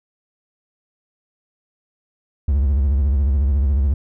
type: tone with vibrato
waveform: triangle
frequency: 69.3 Hz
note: C#2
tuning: in tune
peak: -12 dBFS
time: 2.48-3.94 s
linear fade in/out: 5 ms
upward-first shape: sine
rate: 14 Hz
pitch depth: 150 cents each way
effects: none